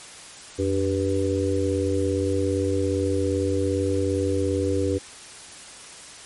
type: harmonic tone with a mistuned harmonic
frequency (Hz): 97.5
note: G2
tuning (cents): -9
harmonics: 1 / 3 / 4 / 5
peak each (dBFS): -26 / -26 / -26 / -26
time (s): 0.58-4.99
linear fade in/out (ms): 20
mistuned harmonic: 1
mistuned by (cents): -140
effects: white hiss -42 dBFS RMS until 6.25 s + MP3 48 kbps